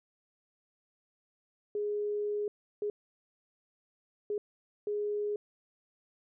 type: tone bursts at uneven times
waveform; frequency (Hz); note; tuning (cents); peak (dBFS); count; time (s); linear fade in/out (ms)
sine; 415.3; G#4; 0; -30; 4; 1.75-2.48 / 2.82-2.9 / 4.3-4.38 / 4.87-5.36; 2
effects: none